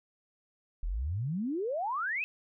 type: exponential sweep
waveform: sine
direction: up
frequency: 36.71 to 2637 Hz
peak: -30 dBFS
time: 0.83-2.24 s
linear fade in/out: 0 ms
effects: none